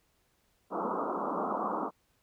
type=band-pass noise; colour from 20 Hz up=white; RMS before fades=-33 dBFS; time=0.7-1.91 s; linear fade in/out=50 ms; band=180 to 1300 Hz; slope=96 dB/octave; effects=pink hiss -72 dBFS RMS until 2.22 s